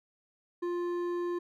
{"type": "tone with hard clipping", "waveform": "sine", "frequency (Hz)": 349.8, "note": "F4", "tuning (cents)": 3, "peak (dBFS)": -32, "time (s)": [0.62, 1.39], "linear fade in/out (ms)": 10, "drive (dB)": 8, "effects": []}